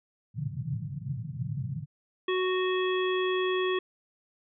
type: band-pass noise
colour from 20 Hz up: pink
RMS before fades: -34 dBFS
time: 0.34-1.86 s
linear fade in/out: 50 ms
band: 110 to 160 Hz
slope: 48 dB/octave
type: harmonic tone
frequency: 370 Hz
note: F#4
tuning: in tune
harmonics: 1 / 3 / 5 / 7 / 9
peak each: -26 / -34 / -36 / -39 / -37 dBFS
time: 2.28-3.79 s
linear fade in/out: 5 ms
effects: none